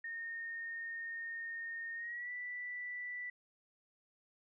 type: tone with pitch glide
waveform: sine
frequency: 1839 to 1971 Hz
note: A#6 to B6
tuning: -24 to -4 cents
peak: -40 dBFS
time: 0.04-3.3 s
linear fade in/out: 5 ms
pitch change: +120 cents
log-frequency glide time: 1.95-2.31 s
effects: none